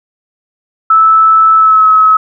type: tone with pitch glide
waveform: sine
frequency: 1311 to 1284.8 Hz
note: E6 to E6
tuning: -10 to -45 cents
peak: -3 dBFS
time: 0.9-2.17 s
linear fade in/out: 5 ms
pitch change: -35 cents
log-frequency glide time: 1.56-1.87 s
effects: none